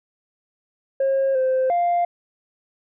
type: tone with pitch steps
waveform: sine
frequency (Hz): 540 / 520 / 698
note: C#5 / C5 / F5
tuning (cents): -45 / -11 / -1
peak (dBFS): -15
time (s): 1-2.05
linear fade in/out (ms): 5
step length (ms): 350
effects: tanh soft clip ceiling -15 dBFS